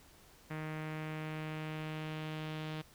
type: tone with low-pass filter sweep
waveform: sawtooth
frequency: 155.56 Hz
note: D#3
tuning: in tune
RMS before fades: -41 dBFS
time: 0.5-2.82 s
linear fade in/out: 10 ms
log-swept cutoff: 2100 to 3400 Hz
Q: 2.1
effects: pink hiss -61 dBFS RMS until 2.94 s